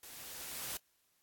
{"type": "noise with level ramp", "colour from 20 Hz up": "white", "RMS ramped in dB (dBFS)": [-51, -40], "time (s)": [0.03, 0.77], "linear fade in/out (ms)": 2, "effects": ["white hiss -75 dBFS RMS until 1.22 s", "AAC 64 kbps"]}